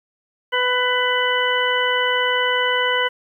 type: harmonic tone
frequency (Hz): 498.3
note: B4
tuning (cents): +15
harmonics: 1 / 2 / 3 / 4 / 6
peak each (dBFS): -23 / -23 / -23 / -23 / -23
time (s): 0.52-3.09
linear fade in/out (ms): 20
effects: 9-bit